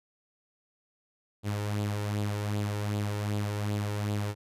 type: tone with flanger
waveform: sawtooth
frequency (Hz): 103.6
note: G#2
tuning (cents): -4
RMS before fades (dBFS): -31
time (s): 1.43-4.35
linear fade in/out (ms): 50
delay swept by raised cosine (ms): 0.25 to 2.25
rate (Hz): 2.6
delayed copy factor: +0.5
effects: resampled to 32000 Hz